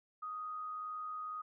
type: tone with amplitude modulation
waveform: sine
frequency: 1247 Hz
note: D#6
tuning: 3 cents sharp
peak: -38 dBFS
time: 0.22-1.42 s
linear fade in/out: 10 ms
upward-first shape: sine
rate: 102 Hz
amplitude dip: 30%
effects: none